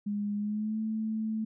sine tone with pitch glide, 205.6 to 219.1 Hz, G#3 to A3, -17 to -7 cents, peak -29 dBFS, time 0.06-1.45 s, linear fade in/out 10 ms, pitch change +110 cents, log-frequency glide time 0.36-0.79 s, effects none

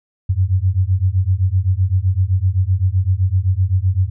sine beating tone pair, 89.9 / 97.7 Hz, F#2 / G2, -49 / -5 cents, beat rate 7.8 Hz, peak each -16 dBFS, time 0.29-4.1 s, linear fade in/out 10 ms, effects none

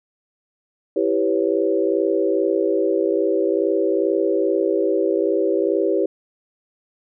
sine chord, C# half-diminished seventh, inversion first, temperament equal, 329.6 / 392 / 493.9 / 554.4 Hz, E4 / G4 / B4 / C#5, 0 / 0 / 0 / 0 cents, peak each -22 / -20 / -23 / -24 dBFS, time 0.96-6.06 s, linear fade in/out 5 ms, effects none

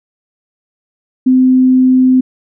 sine tone, 257.1 Hz, C4, 30 cents flat, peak -5 dBFS, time 1.26-2.21 s, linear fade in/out 10 ms, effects none

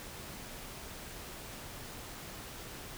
silence, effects pink hiss -46 dBFS RMS until 2.97 s

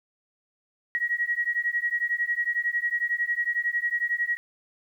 sine beating tone pair, 1900 / 1911 Hz, A#6 / A#6, +33 / +43 cents, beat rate 11 Hz, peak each -27 dBFS, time 0.95-4.37 s, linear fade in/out 0 ms, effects 10-bit

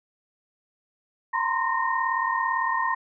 sine tone cluster, 922 / 1021 / 1059 / 1845 Hz, A#5 / C6 / C6 / A#6, -19 / -43 / +21 / -18 cents, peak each -28 dBFS, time 1.33-2.95 s, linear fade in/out 10 ms, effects none

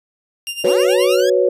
sawtooth tone with tremolo, 2794 Hz, F7, in tune, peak -18 dBFS, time 0.47-1.2 s, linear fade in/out 0 ms, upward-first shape sine, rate 9.5 Hz, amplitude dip 75%
15% pulse linear sweep, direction up, 146.3 to 1697 Hz, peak -18 dBFS, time 0.64-1.3 s, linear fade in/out 5 ms
sine chord, F# suspended fourth, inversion none, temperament just, 370 / 493.3 / 555 Hz, F#4 / B4 / C#5, 0 / -2 / +2 cents, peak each -16 dBFS, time 0.64-1.49 s, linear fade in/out 5 ms
effects resampled to 32000 Hz

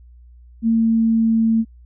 sine tone with pitch glide, 226.7 to 224.9 Hz, A#3 to A3, -48 to +38 cents, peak -13 dBFS, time 0.62-1.65 s, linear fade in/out 50 ms, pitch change -14 cents, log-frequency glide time 0.74-1.02 s, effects added 60 Hz sine -42 dBFS peak until 1.85 s

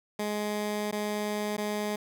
15% pulse tone with dropouts, 209.3 Hz, G#3, 14 cents sharp, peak -23 dBFS, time 0.19-1.96 s, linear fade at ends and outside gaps 5 ms, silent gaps 0.913-0.925 / 1.568-1.579 s, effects none

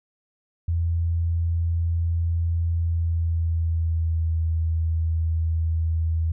sine tone with pitch glide, 84 to 81.37 Hz, E2 to E2, +33 to -22 cents, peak -20 dBFS, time 0.68-6.32 s, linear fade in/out 5 ms, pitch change -55 cents, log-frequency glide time 2.73-4.32 s, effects none

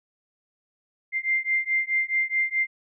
sine beating tone pair, 2093 / 2097.7 Hz, C7 / C7, 0 / +4 cents, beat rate 4.7 Hz, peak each -25 / -25 dBFS, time 1.12-2.67 s, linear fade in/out 50 ms, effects none

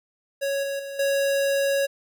square tone with level steps, 554.4 Hz, C#5, in tune, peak -24 / -27 / -33 / -21 dBFS, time 0.41-1.87 s, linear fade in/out 20 ms, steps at 0.63 / 0.79 / 0.99 s, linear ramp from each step 5 ms, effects none

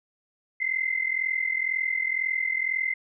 sine tone pair together, 2051 / 2093 Hz, C7 / C7, -35 / 0 cents, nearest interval unison, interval 35 cents, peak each -27 / -27 dBFS, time 0.6-2.94 s, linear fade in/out 10 ms, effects none

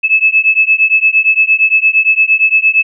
sine beating tone pair, 2600 / 2608.7 Hz, E7 / E7, -24 / -19 cents, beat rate 8.7 Hz, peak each -10 dBFS, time 0.03-2.83 s, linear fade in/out 20 ms, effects none

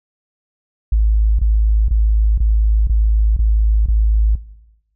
sine tone bursts, 53.6 Hz, A1, 45 cents flat, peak -10 dBFS, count 7, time 0.92-4.354 s, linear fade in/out 5 ms, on 470 ms, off 24 ms, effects noise-tail reverb RT60 1.0 s tail -19 dB re dry

